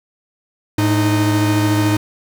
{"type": "tone pair together", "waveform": "45% pulse", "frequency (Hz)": [107.31, 308.2], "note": ["A2", "D#4"], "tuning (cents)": [-43, -16], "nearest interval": "octave + tritone", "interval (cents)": 1827, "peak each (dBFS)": -16, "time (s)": [0.78, 1.97], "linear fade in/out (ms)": 5, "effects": []}